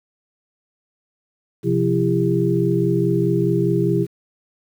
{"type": "tone cluster", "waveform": "sine", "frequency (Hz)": [129.2, 174.3, 336.2, 400.9], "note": ["C3", "F3", "E4", "G4"], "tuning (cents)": [-21, -3, 34, 39], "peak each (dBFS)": -21, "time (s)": [1.63, 4.07], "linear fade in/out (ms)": 50, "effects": ["8-bit"]}